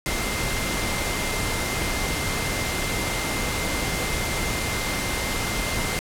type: tone in noise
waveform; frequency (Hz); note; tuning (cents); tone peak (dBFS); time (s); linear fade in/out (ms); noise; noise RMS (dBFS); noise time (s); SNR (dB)
sine; 2093; C7; 0; -32; 0.06-5.99; 0; pink; -26; 0.06-5.99; -9
effects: low-pass 12000 Hz 12 dB/octave